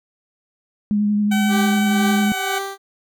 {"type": "tone with vibrato", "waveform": "sine", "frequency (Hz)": 207.7, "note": "G#3", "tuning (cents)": 0, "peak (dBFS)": -15, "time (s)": [0.91, 2.32], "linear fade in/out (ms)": 0, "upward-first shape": "triangle", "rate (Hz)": 11, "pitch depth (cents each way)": 22}
{"type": "tone with pitch glide", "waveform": "15% pulse", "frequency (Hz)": [762, 753.7], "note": ["G5", "F#5"], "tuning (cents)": [-49, 32], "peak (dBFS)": -16, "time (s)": [1.31, 2.59], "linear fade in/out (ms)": 10, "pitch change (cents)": -19, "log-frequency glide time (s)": [2.23, 2.3]}
{"type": "tone with tremolo", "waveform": "15% pulse", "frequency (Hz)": 392, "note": "G4", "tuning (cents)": 0, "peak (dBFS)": -15, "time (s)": [1.48, 2.78], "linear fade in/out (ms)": 50, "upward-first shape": "triangle", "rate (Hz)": 2.1, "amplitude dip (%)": 85}
{"effects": []}